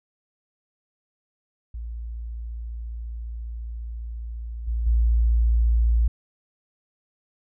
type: tone with level steps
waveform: sine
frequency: 57.3 Hz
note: A#1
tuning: 29 cents flat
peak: -30 / -22 / -16 dBFS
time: 1.74-6.08 s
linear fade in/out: 5 ms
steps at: 4.67 / 4.86 s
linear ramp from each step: 10 ms
effects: none